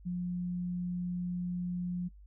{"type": "tone", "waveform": "sine", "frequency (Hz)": 177.9, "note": "F3", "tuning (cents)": 32, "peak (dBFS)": -32, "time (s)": [0.05, 2.09], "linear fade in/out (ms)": 20, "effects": ["noise-tail reverb RT60 0.1 s tail -26 dB re dry", "added 50 Hz sine -51 dBFS peak until 2.26 s"]}